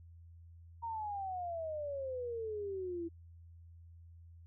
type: exponential sweep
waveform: sine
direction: down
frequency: 939 to 329.6 Hz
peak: -37 dBFS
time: 0.82-3.09 s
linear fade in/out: 20 ms
effects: added 84 Hz sine -53 dBFS peak until 4.46 s